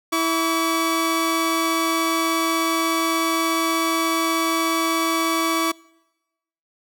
sawtooth tone pair together, 327.8 / 1139 Hz, E4 / C#6, -10 / +47 cents, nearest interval octave + minor seventh, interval 2157 cents, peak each -18 dBFS, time 0.12-5.72 s, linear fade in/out 10 ms, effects noise-tail reverb RT60 1.0 s tail -25 dB re dry

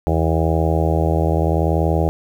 harmonic tone, 80.7 Hz, E2, 36 cents flat, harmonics 1 / 2 / 4 / 5 / 6 / 7 / 8 / 9 / 10, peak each -18 / -21 / -24 / -25 / -26 / -26 / -27 / -28 / -28 dBFS, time 0.07-2.09 s, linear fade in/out 0 ms, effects 8-bit

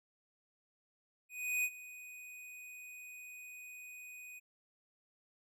square tone with ADSR envelope, 2489 Hz, D#7, in tune, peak -31 dBFS, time 1.29-4.4 s, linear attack 350 ms, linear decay 55 ms, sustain -18 dB, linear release 21 ms, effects none

